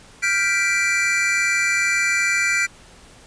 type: chord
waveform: square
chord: G dominant seventh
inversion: third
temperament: equal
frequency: 1396.9 / 1568 / 1975.5 / 2349 Hz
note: F6 / G6 / B6 / D7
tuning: 0 / 0 / 0 / 0 cents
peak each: -27 / -27 / -23 / -21 dBFS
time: 0.22-2.67 s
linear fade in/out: 20 ms
effects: pink hiss -47 dBFS RMS until 3.26 s + resampled to 22050 Hz